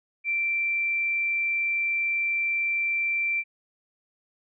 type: tone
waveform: sine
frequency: 2349 Hz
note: D7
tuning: in tune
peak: -23 dBFS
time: 0.24-3.44 s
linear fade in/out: 50 ms
effects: none